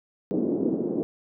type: band-pass noise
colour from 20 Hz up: pink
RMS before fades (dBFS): -26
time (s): 0.31-1.03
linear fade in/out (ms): 0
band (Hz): 230 to 400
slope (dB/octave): 24
effects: none